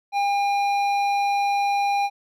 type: tone with hard clipping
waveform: sine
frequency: 805 Hz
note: G5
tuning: 46 cents sharp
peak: -21 dBFS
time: 0.12-2.1 s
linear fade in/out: 50 ms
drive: 10 dB
effects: none